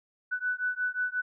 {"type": "beating tone pair", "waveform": "sine", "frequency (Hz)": [1488, 1493.6], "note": ["F#6", "F#6"], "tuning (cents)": [9, 16], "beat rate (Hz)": 5.6, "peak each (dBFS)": -31, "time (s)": [0.31, 1.22], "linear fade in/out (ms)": 20, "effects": []}